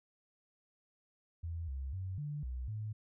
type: tone with pitch steps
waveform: sine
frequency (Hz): 83.4 / 67.2 / 93.9 / 147.2 / 62.8 / 107.4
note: E2 / C2 / F#2 / D3 / B1 / A2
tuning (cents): +21 / +47 / +26 / +4 / +30 / -41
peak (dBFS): -37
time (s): 1.43-2.93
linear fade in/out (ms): 10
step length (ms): 250
effects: none